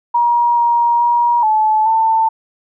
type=tone with pitch steps; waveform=sine; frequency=951 / 945 / 952 / 865 / 892 Hz; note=A#5 / A#5 / A#5 / A5 / A5; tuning=+34 / +23 / +36 / -30 / +23 cents; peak=-10 dBFS; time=0.14-2.29 s; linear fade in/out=10 ms; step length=430 ms; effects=none